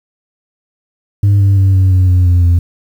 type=tone with pitch steps; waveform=sine; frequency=100.7 / 98.51 / 96.37 / 94.28 / 92.24 / 90.23 / 88.27 / 86.36 Hz; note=G2 / G2 / G2 / F#2 / F#2 / F#2 / F2 / F2; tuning=+47 / +9 / -29 / +33 / -5 / -43 / +19 / -19 cents; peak=-3 dBFS; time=1.23-2.59 s; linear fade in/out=5 ms; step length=170 ms; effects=tanh soft clip ceiling -5 dBFS + 7-bit